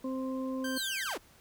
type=harmonic tone; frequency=261.6 Hz; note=C4; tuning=in tune; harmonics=1 / 2 / 4; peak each=-33 / -39 / -45 dBFS; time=0.04-0.78 s; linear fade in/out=5 ms
type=tone; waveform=sawtooth; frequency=1568 Hz; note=G6; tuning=in tune; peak=-33 dBFS; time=0.64-1.14 s; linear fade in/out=5 ms
type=linear sweep; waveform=sawtooth; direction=down; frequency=4500 to 220 Hz; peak=-31 dBFS; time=0.76-1.18 s; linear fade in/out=10 ms
effects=pink hiss -60 dBFS RMS until 1.4 s